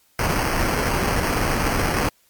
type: noise with sample-and-hold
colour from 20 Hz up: pink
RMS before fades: -21 dBFS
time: 0.19-2.09 s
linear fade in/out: 2 ms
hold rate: 3675 Hz
effects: white hiss -60 dBFS RMS until 2.29 s + MP3 96 kbps